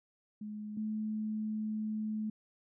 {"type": "tone pair in turn", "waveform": "sine", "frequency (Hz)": [211.3, 215.5], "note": ["G#3", "A3"], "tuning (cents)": [30, -36], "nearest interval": "unison", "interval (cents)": 34, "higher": "second", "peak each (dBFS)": [-39, -33], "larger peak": "second", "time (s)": [[0.41, 0.77], [0.77, 2.3]], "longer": "second", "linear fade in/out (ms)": 5, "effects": []}